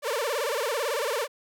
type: tone with vibrato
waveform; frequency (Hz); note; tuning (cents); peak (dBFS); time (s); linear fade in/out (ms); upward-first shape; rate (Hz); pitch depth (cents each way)
sawtooth; 515; C5; -28; -22; 0.02-1.28; 50; sine; 18; 260
effects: none